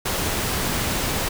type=noise; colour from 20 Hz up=pink; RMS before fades=-24 dBFS; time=0.05-1.29 s; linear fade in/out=10 ms; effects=none